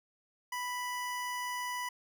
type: tone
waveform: 25% pulse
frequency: 987.8 Hz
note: B5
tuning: in tune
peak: -31 dBFS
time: 0.52-1.89 s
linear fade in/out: 5 ms
effects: none